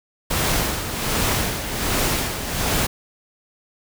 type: noise with tremolo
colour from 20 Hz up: pink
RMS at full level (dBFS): -20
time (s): 0.3-2.87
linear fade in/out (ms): 10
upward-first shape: sine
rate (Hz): 1.3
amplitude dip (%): 60
effects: none